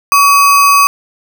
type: tone with sample-and-hold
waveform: sine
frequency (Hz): 1134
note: C#6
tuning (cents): +39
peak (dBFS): -4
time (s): 0.12-0.87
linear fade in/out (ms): 0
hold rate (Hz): 3675
effects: none